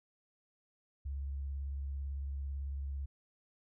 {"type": "tone with vibrato", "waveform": "sine", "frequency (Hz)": 69.2, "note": "C#2", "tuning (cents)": -2, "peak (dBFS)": -36, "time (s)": [1.05, 3.06], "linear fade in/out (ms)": 10, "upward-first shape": "square", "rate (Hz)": 18, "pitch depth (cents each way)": 33, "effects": []}